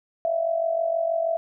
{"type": "tone with amplitude modulation", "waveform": "sine", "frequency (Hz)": 663, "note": "E5", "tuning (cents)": 10, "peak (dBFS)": -18, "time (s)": [0.25, 1.37], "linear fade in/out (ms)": 0, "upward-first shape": "sine", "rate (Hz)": 46.3, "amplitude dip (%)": 70, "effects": []}